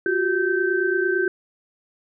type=tone cluster; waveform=sine; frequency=355 / 383.9 / 1551 Hz; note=F4 / G4 / G6; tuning=+28 / -36 / -19 cents; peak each=-23 dBFS; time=0.06-1.28 s; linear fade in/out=2 ms; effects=none